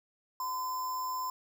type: tone with sample-and-hold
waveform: sine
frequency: 1016 Hz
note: B5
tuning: 49 cents sharp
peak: -32 dBFS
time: 0.4-1.3 s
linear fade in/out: 2 ms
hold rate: 6300 Hz
effects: none